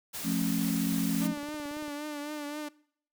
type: noise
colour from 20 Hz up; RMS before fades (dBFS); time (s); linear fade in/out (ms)
white; -38; 0.13-1.28; 20
type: chord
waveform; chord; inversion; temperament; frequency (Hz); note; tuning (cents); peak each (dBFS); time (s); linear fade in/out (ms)
sine; F augmented; none; just; 174.61 / 218.3 / 272.8; F3 / A3 / C#4; 0 / -13 / -28; -31; 0.23-1.35; 50
type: click train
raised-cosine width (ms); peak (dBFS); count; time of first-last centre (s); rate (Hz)
2; -37; 27; 0.42-1.881; 17.8
type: tone with vibrato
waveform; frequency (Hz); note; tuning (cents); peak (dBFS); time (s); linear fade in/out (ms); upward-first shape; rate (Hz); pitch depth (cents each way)
sawtooth; 295.9; D4; +13; -31; 1.21-2.69; 10; triangle; 3.8; 52
effects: noise-tail reverb RT60 0.6 s tail -22 dB re dry